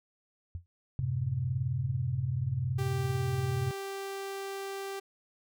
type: tone with exponential decay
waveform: sine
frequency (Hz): 87.1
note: F2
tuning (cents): -4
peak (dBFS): -31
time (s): 0.55-0.66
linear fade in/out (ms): 0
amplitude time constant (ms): 23
type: chord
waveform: sine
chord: F# diminished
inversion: none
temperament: equal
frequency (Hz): 92.5 / 110 / 130.81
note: F#2 / A2 / C3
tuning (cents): 0 / 0 / 0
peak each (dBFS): -36 / -36 / -30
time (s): 0.99-3.71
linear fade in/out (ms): 0
type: tone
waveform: sawtooth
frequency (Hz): 392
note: G4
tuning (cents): 0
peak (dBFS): -32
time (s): 2.78-5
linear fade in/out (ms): 10
effects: none